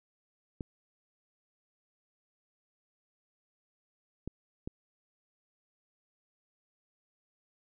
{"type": "clicks", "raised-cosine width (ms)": 3, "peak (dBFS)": -24, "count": 3, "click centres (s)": [0.608, 4.276, 4.675], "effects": []}